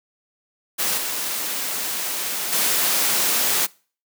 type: noise with level steps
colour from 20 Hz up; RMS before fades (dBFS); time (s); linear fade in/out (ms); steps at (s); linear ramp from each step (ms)
white; -22 / -26 / -20; 0.78-3.67; 20; 0.97 / 2.52; 10
effects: noise-tail reverb RT60 0.4 s tail -24 dB re dry + high-pass 200 Hz 12 dB/octave